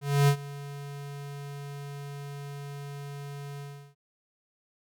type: tone with ADSR envelope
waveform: square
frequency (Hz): 142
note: C#3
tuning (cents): +42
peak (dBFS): -18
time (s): 0.01-3.95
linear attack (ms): 270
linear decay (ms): 80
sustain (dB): -20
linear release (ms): 350
effects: none